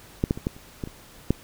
clicks, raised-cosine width 3 ms, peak -8 / -8 / -21 / -11 / -30 / -16 / -24 / -6 dBFS, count 8, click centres 0.239 / 0.309 / 0.375 / 0.469 / 0.565 / 0.838 / 0.874 / 1.306 s, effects pink hiss -49 dBFS RMS until 1.43 s

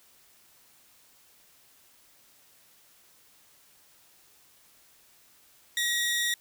sawtooth tone pair together, 1906 / 3595 Hz, A#6 / A7, +38 / +36 cents, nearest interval major seventh, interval 1098 cents, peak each -24 / -27 dBFS, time 5.77-6.34 s, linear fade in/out 2 ms, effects white hiss -60 dBFS RMS until 6.4 s

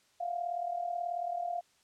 sine tone with amplitude modulation, 698.5 Hz, F5, in tune, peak -29 dBFS, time 0.2-1.61 s, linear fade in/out 10 ms, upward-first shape sine, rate 38.4 Hz, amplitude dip 70%, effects white hiss -68 dBFS RMS until 1.83 s + low-pass 8000 Hz 12 dB/octave

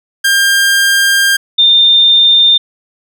sawtooth / sine tone pair in turn, 1600 / 3613 Hz, G6 / A7, +35 / +45 cents, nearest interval octave + major second, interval 1410 cents, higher second, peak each -4 dBFS, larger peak neither, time 0.24-1.37 / 1.58-2.58 s, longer first, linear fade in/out 10 ms, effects none

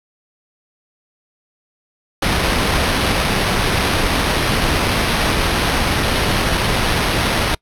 pink noise with sample-and-hold, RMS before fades -17 dBFS, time 2.22-7.55 s, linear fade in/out 5 ms, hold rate 7350 Hz, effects noise-tail reverb RT60 0.1 s tail -26 dB re dry + low-pass 12000 Hz 12 dB/octave

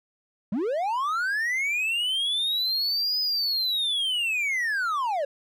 triangle linear two-way sweep, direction up then down, 178.8 to 5040 to 536 Hz, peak -22 dBFS, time 0.52-5.25 s, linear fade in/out 5 ms, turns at 3.2 s, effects none

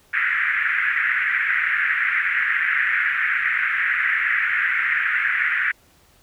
white band-pass noise, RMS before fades -21 dBFS, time 0.13-5.72 s, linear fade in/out 10 ms, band 1500 to 2100 Hz, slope 48 dB/octave, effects pink hiss -56 dBFS RMS until 6.22 s

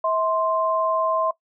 sine tone pair together, 645.4 / 1046.5 Hz, E5 / C6, -37 / 0 cents, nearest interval minor sixth, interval 837 cents, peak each -22 dBFS, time 0.04-1.31 s, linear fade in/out 5 ms, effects noise-tail reverb RT60 0.1 s tail -18 dB re dry

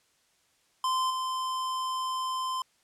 square tone with level steps, 1035 Hz, C6, 19 cents flat, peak -26 / -30 dBFS, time 0.84-2.62 s, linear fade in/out 2 ms, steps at 1.1 s, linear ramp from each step 5 ms, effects white hiss -68 dBFS RMS until 2.83 s + low-pass 9000 Hz 12 dB/octave

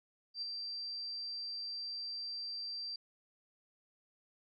sine tone with ADSR envelope, 4699 Hz, D8, in tune, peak -35 dBFS, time 0.34-2.96 s, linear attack 80 ms, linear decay 12 ms, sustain -4 dB, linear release 4 ms, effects none

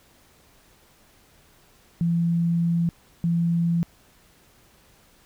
sine tone pair in turn, 169.3 / 169.3 Hz, E3 / E3, +46 / +46 cents, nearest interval unison, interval 0 cents, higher neither, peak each -19 dBFS, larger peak neither, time 2.01-2.89 / 3.24-3.83 s, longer first, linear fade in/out 0 ms, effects pink hiss -57 dBFS RMS until 5.25 s

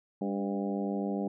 harmonic tone with a mistuned harmonic, 100 Hz, G2, 35 cents sharp, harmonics 2 / 3 / 4 / 5 / 6 / 7 / 8, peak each -32 / -36 / -38 / -40 / -42 / -43 / -44 dBFS, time 0.21-1.28 s, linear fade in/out 5 ms, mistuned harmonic 3, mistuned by -42 cents, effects none

